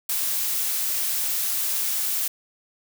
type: noise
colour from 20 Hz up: blue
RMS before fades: -25 dBFS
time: 0.09-2.28 s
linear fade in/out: 5 ms
effects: none